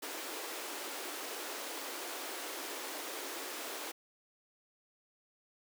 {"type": "high-pass noise", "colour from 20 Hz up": "pink", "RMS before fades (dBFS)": -42, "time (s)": [0.02, 3.92], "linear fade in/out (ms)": 10, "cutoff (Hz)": 290, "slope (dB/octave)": 48, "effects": []}